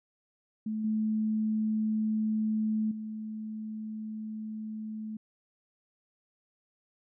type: tone with level steps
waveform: sine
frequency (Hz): 216.9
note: A3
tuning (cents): -25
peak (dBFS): -30 / -26 / -35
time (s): 0.66-5.17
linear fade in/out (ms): 5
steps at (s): 0.84 / 2.91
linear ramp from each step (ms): 5
effects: none